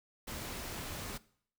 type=noise; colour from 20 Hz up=pink; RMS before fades=-42 dBFS; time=0.27-1.18 s; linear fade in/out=10 ms; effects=noise-tail reverb RT60 0.6 s tail -20 dB re dry